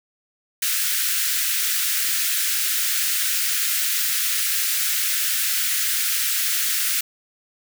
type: high-pass noise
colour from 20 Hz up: white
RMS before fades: -22 dBFS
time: 0.62-7.01 s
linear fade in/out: 5 ms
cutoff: 1400 Hz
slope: 48 dB/octave
effects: none